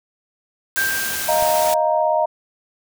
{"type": "noise", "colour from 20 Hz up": "white", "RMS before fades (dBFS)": -25, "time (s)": [0.76, 1.74], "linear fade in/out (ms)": 0}
{"type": "tone with exponential decay", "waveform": "sine", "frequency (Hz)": 1580, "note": "G6", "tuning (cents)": 13, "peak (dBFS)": -16, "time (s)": [0.77, 2.02], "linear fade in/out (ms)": 5, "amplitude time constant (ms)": 270}
{"type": "chord", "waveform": "sine", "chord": "Eb suspended second", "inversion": "none", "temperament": "equal", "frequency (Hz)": [622.3, 698.5, 932.3], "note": ["Eb5", "F5", "Bb5"], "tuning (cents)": [0, 0, 0], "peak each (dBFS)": [-18, -21, -20], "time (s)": [1.28, 2.26], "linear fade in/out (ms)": 10}
{"type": "click", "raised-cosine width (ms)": 5, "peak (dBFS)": -23, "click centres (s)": 1.425}
{"effects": []}